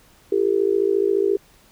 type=tone with amplitude modulation; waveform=sine; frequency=397.3 Hz; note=G4; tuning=23 cents sharp; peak=-12 dBFS; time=0.32-1.37 s; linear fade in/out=5 ms; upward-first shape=sine; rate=54.4 Hz; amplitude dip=95%; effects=pink hiss -54 dBFS RMS until 1.71 s